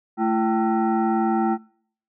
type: tone with frequency modulation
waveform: sine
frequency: 220 Hz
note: A3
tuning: in tune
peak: -18 dBFS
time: 0.17-1.58 s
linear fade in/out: 50 ms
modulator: 558 Hz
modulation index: 1.4
effects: noise-tail reverb RT60 0.6 s tail -25 dB re dry